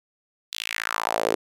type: tone with high-pass filter sweep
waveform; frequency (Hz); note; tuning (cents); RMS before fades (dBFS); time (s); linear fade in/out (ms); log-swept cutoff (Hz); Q
sawtooth; 55.4; A1; +13; -27; 0.52-1.35; 5; 3800 to 390; 3
effects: resampled to 32000 Hz